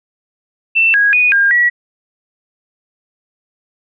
sine tone with pitch steps, 2676 / 1649 / 2473 / 1610 / 1930 Hz, E7 / G#6 / D#7 / G6 / B6, +25 / -13 / -11 / +46 / -40 cents, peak -8 dBFS, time 0.75-1.7 s, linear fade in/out 20 ms, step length 190 ms, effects none

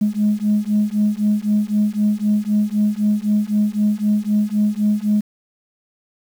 sine beating tone pair, 207.7 / 211.6 Hz, G#3 / G#3, 0 / +33 cents, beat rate 3.9 Hz, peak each -17 dBFS, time 0.01-5.21 s, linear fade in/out 10 ms, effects tanh soft clip ceiling -9 dBFS + 7-bit

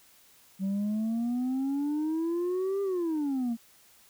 sine exponential two-way sweep, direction up then down, 189.9 to 400.7 to 225.1 Hz, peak -24 dBFS, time 0.59-3.57 s, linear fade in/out 50 ms, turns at 2.82 s, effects tanh soft clip ceiling -26 dBFS + white hiss -59 dBFS RMS until 4.09 s

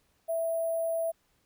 sine tone with sample-and-hold, 659.3 Hz, E5, in tune, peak -27 dBFS, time 0.28-1.12 s, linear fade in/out 20 ms, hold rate 11025 Hz, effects pink hiss -71 dBFS RMS until 1.45 s

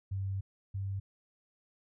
sine tone pair in turn, 97 / 97.73 Hz, G2 / G2, -18 / -5 cents, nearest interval unison, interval 13 cents, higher second, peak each -32 / -33 dBFS, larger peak first, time 0.11-0.41 / 0.74-1 s, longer first, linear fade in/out 10 ms, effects none

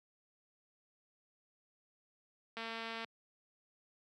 click train, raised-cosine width 0.3 ms, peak -27 dBFS, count 109, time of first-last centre 2.57-3.046 s, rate 227 Hz, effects high-pass 150 Hz 12 dB/octave

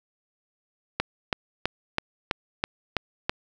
click train, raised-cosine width 0.3 ms, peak -7 dBFS, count 8, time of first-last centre 1-3.295 s, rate 3.05 Hz, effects none

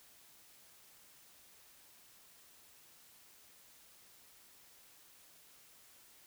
silence, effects white hiss -62 dBFS RMS until 6.26 s

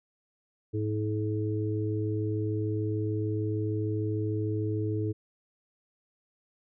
harmonic tone, 106.7 Hz, G#2, 47 cents sharp, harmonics 1 / 3 / 4, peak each -29 / -33 / -34 dBFS, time 0.73-5.13 s, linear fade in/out 20 ms, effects none

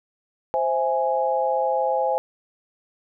sine chord, C augmented, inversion none, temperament equal, 523.3 / 659.3 / 830.6 Hz, C5 / E5 / G#5, 0 / 0 / 0 cents, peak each -23 / -26 / -23 dBFS, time 0.54-2.18 s, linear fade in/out 0 ms, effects none

